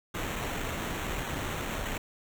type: noise with sample-and-hold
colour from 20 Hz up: pink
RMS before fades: -34 dBFS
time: 0.14-1.98 s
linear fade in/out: 5 ms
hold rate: 4900 Hz
effects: none